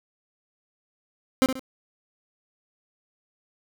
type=tone with echo; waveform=30% pulse; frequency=261.6 Hz; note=C4; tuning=in tune; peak=-13 dBFS; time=1.42-1.46 s; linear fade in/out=0 ms; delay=67 ms; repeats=2; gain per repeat=-9 dB; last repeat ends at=1.594 s; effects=none